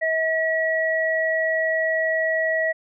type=tone pair together; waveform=sine; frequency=642.4 / 1925 Hz; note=E5 / B6; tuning=-45 / -45 cents; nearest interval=octave + perfect fifth; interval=1900 cents; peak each=-22 dBFS; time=0.01-2.73 s; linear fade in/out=20 ms; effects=none